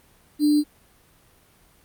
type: tone with sample-and-hold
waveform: sine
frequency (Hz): 297.1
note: D4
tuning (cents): +20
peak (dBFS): -15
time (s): 0.39-0.64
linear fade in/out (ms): 50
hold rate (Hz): 4410
effects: pink hiss -57 dBFS RMS until 1.84 s + Opus 32 kbps